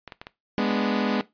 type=clicks; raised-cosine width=0.3 ms; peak=-21 dBFS; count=6; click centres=0.077 / 0.122 / 0.215 / 0.269 / 0.581 / 0.711 s
type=chord; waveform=sawtooth; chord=G# diminished; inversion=none; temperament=equal; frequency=207.7 / 246.9 / 293.7 Hz; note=G#3 / B3 / D4; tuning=0 / 0 / 0 cents; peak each=-21 / -22 / -26 dBFS; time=0.58-1.21 s; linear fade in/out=0 ms
effects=noise-tail reverb RT60 0.2 s tail -18 dB re dry + resampled to 11025 Hz